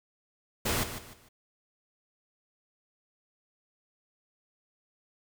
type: noise with echo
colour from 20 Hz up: pink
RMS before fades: -29 dBFS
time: 0.65-0.84 s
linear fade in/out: 10 ms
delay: 150 ms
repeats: 3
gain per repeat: -10 dB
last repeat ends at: 1.29 s
effects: none